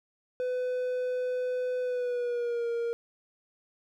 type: tone with pitch glide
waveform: triangle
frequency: 502 to 468.4 Hz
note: B4 to A#4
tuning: +28 to +8 cents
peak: -26 dBFS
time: 0.4-2.93 s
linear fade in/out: 0 ms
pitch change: -120 cents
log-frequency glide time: 1.81-2.68 s
effects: none